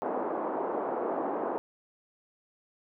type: band-pass noise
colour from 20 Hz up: pink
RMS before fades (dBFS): -32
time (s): 0.02-1.58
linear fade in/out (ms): 0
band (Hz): 310 to 1000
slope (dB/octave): 24
effects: none